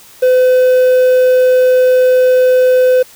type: tone with quantisation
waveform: triangle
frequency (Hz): 508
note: B4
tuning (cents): +49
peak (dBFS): -4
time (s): 0.22-3.03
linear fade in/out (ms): 10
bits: 5
effects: white hiss -40 dBFS RMS until 3.15 s